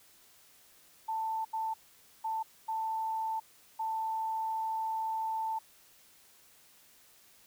sine tone bursts at uneven times, 887 Hz, A5, 14 cents sharp, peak -31 dBFS, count 5, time 1.08-1.45 / 1.53-1.74 / 2.24-2.43 / 2.68-3.4 / 3.79-5.59 s, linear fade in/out 10 ms, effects white hiss -61 dBFS RMS until 7.46 s

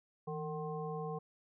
harmonic tone with a mistuned harmonic, 151.7 Hz, D#3, 44 cents flat, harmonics 1 / 3 / 5 / 7, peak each -41 / -41 / -45 / -47 dBFS, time 0.27-1.19 s, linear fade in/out 10 ms, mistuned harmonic 1, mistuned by +110 cents, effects none

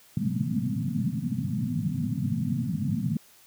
white band-pass noise, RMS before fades -28 dBFS, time 0.17-3.17 s, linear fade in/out 2 ms, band 100 to 250 Hz, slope 96 dB/octave, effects white hiss -56 dBFS RMS until 3.46 s

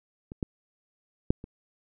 clicks, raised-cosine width 3 ms, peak -26 / -16 / -8 / -27 dBFS, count 4, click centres 0.319 / 0.428 / 1.305 / 1.441 s, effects none

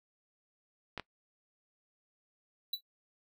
clicks, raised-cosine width 0.3 ms, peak -22 dBFS, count 2, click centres 0.977 / 0.997 s
square tone with exponential decay, 3951 Hz, B7, in tune, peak -30 dBFS, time 2.73-2.81 s, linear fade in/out 5 ms, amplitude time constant 17 ms
effects noise-tail reverb RT60 0.1 s tail -21 dB re dry

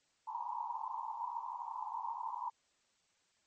white band-pass noise, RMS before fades -41 dBFS, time 0.27-2.5 s, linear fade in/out 10 ms, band 870 to 1000 Hz, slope 96 dB/octave, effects white hiss -75 dBFS RMS until 3.46 s + MP3 32 kbps

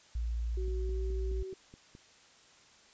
sine tone, 57.5 Hz, A#1, 23 cents flat, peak -31 dBFS, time 0.15-1.43 s, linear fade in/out 5 ms
sine tone with pitch glide, 372.8 to 379.1 Hz, F#4 to F#4, +13 to +42 cents, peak -39 dBFS, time 0.57-1.54 s, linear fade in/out 5 ms, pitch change +29 cents, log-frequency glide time 0.79-1.03 s
click train, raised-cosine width 3 ms, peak -38 dBFS, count 7, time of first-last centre 0.68-1.951 s, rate 4.72 Hz
effects white hiss -60 dBFS RMS until 2.93 s + resampled to 16000 Hz

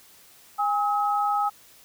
sine tone pair together, 818 / 1278 Hz, G#5 / D#6, -26 / +46 cents, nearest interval minor sixth, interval 772 cents, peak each -23 / -25 dBFS, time 0.58-1.5 s, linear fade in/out 20 ms, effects white hiss -53 dBFS RMS until 1.84 s

